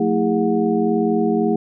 sine tone cluster, 180.1 / 223.8 / 326.7 / 408.3 / 729 Hz, F#3 / A3 / E4 / G#4 / F#5, -46 / +30 / -15 / -29 / -26 cents, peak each -26 / -19 / -22 / -20 / -26 dBFS, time 0-1.56 s, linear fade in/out 5 ms, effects none

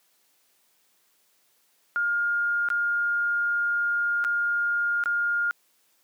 sine tone with dropouts, 1414 Hz, F6, 21 cents sharp, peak -22 dBFS, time 1.96-5.51 s, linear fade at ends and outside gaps 0 ms, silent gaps 2.687-2.702 / 4.241-4.248 / 5.038-5.058 s, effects white hiss -66 dBFS RMS until 6.03 s + high-pass 200 Hz 12 dB/octave

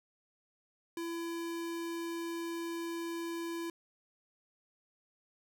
square tone, 336.1 Hz, E4, 34 cents sharp, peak -37 dBFS, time 0.97-3.7 s, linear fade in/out 2 ms, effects none

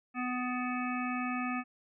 harmonic tone with a mistuned harmonic, 249.5 Hz, B3, 18 cents sharp, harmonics 1 / 3 / 5 / 7 / 9 / 10, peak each -34 / -40 / -38 / -43 / -44 / -42 dBFS, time 0.14-1.64 s, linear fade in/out 50 ms, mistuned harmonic 10, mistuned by +63 cents, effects none

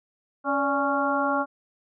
harmonic tone with a mistuned harmonic, 277.2 Hz, C#4, in tune, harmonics 1 / 2 / 3 / 4 / 5, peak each -28 / -28 / -28 / -28 / -28 dBFS, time 0.44-1.46 s, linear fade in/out 50 ms, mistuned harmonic 2, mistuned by +76 cents, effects none

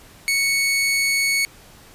sawtooth tone, 2217 Hz, C#7, in tune, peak -14 dBFS, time 0.28-1.45 s, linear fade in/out 0 ms, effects pink hiss -47 dBFS RMS until 1.94 s + resampled to 32000 Hz

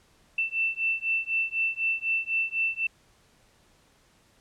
sine beating tone pair, 2670 / 2674 Hz, E7 / E7, +22 / +24 cents, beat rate 4 Hz, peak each -28 dBFS, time 0.38-2.87 s, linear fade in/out 5 ms, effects pink hiss -62 dBFS RMS until 4.4 s + low-pass 10000 Hz 12 dB/octave

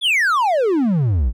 triangle exponential sweep, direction down, 3565 to 51.2 Hz, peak -12 dBFS, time 0.01-1.33 s, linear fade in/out 50 ms, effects none

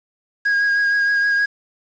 triangle tone with vibrato, 1638 Hz, G#6, 24 cents flat, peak -13 dBFS, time 0.45-1.46 s, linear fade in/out 10 ms, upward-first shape triangle, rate 6.4 Hz, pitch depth 21 cents each way, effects resampled to 16000 Hz + 7-bit

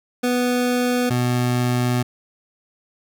25% pulse tone pair in turn, 246.9 / 123.45 Hz, B3 / B2, 0 / 0 cents, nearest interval octave, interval 1200 cents, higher first, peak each -14 dBFS, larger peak neither, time 0.23-1.1 / 1.1-2.03 s, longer second, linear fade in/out 10 ms, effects none

